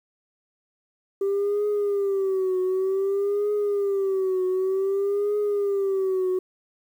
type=tone with vibrato; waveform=sine; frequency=392 Hz; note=G4; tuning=in tune; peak=-19 dBFS; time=1.21-6.39 s; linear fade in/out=5 ms; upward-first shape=triangle; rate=0.54 Hz; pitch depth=110 cents each way; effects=tanh soft clip ceiling -19 dBFS + 9-bit